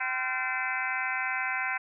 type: harmonic tone with a mistuned harmonic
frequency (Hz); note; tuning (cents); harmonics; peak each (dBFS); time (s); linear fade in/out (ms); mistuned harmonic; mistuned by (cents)
257.1; C4; -30; 3 / 4 / 5 / 6 / 7 / 8 / 9 / 10; -37 / -37 / -39 / -33 / -39 / -34 / -37 / -39; 0-1.78; 10; 5; +120
effects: none